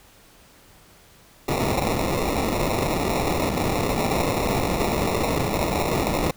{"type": "noise with sample-and-hold", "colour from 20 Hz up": "blue", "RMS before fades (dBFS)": -23, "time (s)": [1.48, 6.31], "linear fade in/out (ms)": 5, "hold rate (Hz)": 1575, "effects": ["pink hiss -52 dBFS RMS until 6.36 s"]}